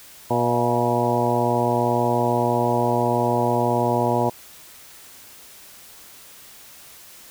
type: harmonic tone with a mistuned harmonic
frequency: 120.4 Hz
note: B2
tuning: 44 cents flat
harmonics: 1 / 2 / 3 / 4 / 5 / 6 / 7 / 8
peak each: -26 / -26 / -26 / -26 / -26 / -26 / -26 / -26 dBFS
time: 0.3-4.3 s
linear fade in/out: 10 ms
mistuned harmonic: 6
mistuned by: -53 cents
effects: white hiss -45 dBFS RMS until 7.3 s